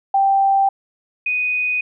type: tone pair in turn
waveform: sine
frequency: 784 / 2489 Hz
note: G5 / D#7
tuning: 0 / 0 cents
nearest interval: octave + minor sixth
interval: 2000 cents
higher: second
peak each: -12 / -17 dBFS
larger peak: first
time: 0.14-0.69 / 1.26-1.81 s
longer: neither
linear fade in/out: 5 ms
effects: none